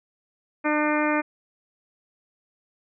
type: harmonic tone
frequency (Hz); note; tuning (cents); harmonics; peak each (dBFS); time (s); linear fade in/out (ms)
300.9; D4; +42; 1 / 2 / 3 / 4 / 5 / 6 / 7 / 8; -24 / -27 / -29 / -30 / -31 / -32 / -32 / -33; 0.64-1.22; 20
effects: none